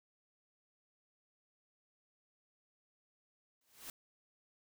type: noise with exponential growth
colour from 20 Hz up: white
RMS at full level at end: -44 dBFS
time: 3.61-3.9 s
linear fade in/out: 2 ms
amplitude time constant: 63 ms
effects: none